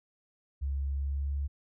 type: tone with pitch glide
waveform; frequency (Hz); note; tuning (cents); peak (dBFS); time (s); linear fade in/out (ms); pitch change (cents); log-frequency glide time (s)
sine; 69.1 to 70.47; C#2 to C#2; -5 to +29; -29; 0.61-1.48; 20; +34; 0.93-1.36
effects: none